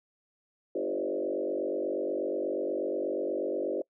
sine tone with frequency modulation, 452.6 Hz, A4, 49 cents sharp, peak -28 dBFS, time 0.75-3.82 s, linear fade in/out 5 ms, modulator 48.3 Hz, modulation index 2.9, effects noise-tail reverb RT60 0.1 s tail -24 dB re dry

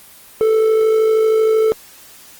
triangle tone with amplitude modulation, 440 Hz, A4, in tune, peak -7 dBFS, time 0.41-1.72 s, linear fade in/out 0 ms, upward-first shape sine, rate 52.9 Hz, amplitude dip 40%, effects white hiss -42 dBFS RMS until 2.39 s + Opus 24 kbps

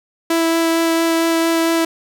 sawtooth tone with vibrato, 330 Hz, E4, 2 cents sharp, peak -10 dBFS, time 0.3-1.85 s, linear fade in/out 5 ms, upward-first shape sine, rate 4.4 Hz, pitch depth 8 cents each way, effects none

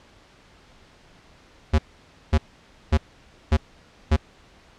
square tone bursts, 76.8 Hz, D#2, 22 cents flat, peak -15 dBFS, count 5, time 1.73-4.165 s, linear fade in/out 10 ms, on 55 ms, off 540 ms, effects pink hiss -53 dBFS RMS until 4.78 s + low-pass 5000 Hz 12 dB/octave

